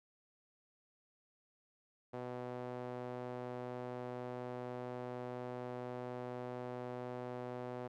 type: tone with band-pass filter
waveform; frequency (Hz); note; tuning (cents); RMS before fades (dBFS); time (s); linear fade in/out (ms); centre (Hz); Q
sawtooth; 124.2; B2; +10; -44; 2.13-7.88; 10; 570; 1.2
effects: none